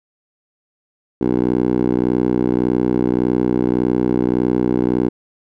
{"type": "tone with band-pass filter", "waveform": "10% pulse", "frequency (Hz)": 61.74, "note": "B1", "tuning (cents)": 0, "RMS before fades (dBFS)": -17, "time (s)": [1.21, 5.09], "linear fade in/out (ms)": 5, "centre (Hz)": 340, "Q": 1.8, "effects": []}